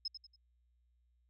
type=tone with echo; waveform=sine; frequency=5150 Hz; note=E8; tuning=41 cents flat; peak=-35 dBFS; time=0.05-0.08 s; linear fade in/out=5 ms; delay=94 ms; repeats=3; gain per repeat=-9 dB; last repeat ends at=0.362 s; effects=added 60 Hz sine -70 dBFS peak until 1.29 s